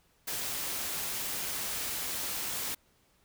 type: noise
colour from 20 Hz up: white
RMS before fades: -35 dBFS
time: 0.27-2.75 s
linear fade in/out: 10 ms
effects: pink hiss -68 dBFS RMS until 3.24 s